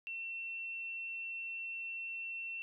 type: tone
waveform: sine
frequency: 2703 Hz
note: E7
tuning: 43 cents sharp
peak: -39 dBFS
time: 0.07-2.62 s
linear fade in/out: 0 ms
effects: none